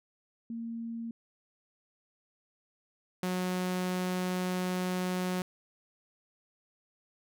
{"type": "tone pair in turn", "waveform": ["sine", "sawtooth"], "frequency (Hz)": [230.3, 182.55], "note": ["A#3", "F#3"], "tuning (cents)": [-21, -23], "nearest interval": "major third", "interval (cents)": 402, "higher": "first", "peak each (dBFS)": [-35, -26], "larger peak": "second", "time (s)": [[0.5, 1.11], [3.23, 5.42]], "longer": "second", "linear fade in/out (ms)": 2, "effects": []}